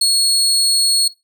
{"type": "tone", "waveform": "30% pulse", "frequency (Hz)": 4332, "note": "C#8", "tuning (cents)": -41, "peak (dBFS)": -9, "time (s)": [0.01, 1.08], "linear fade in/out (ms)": 5, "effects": ["noise-tail reverb RT60 0.2 s tail -17 dB re dry"]}